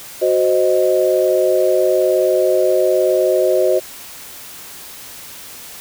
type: chord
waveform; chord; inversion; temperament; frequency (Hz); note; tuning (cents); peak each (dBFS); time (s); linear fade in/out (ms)
sine; C diminished; second; equal; 370 / 523.3 / 622.3; Gb4 / C5 / Eb5; 0 / 0 / 0; -16 / -16 / -16; 0.21-3.8; 20
effects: white hiss -35 dBFS RMS until 5.8 s